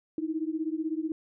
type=beating tone pair; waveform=sine; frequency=310.5 / 326.5 Hz; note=D#4 / E4; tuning=-3 / -17 cents; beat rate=16 Hz; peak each=-31 / -32 dBFS; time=0.18-1.12 s; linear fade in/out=2 ms; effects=none